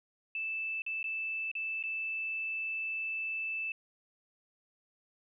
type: tone with dropouts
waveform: sine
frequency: 2637 Hz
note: E7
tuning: in tune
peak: -33 dBFS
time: 0.35-3.72 s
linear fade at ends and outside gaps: 2 ms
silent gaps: 0.82-0.864 / 1.029-1.041 / 1.515-1.552 / 1.827-1.837 s
effects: none